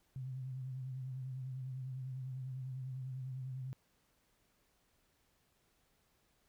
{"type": "tone with vibrato", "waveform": "sine", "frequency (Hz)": 130, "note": "C3", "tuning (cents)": -11, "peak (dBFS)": -40, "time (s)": [0.16, 3.73], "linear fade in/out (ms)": 0, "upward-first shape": "triangle", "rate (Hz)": 10, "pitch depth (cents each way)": 58, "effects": ["pink hiss -75 dBFS RMS until 6.48 s"]}